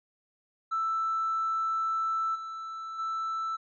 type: tone with level steps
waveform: triangle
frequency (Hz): 1323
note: E6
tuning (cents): +6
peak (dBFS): -23 / -34 / -27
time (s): 0.71-3.57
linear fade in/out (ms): 20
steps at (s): 2.34 / 2.98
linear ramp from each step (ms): 20
effects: tanh soft clip ceiling -24 dBFS + resampled to 16000 Hz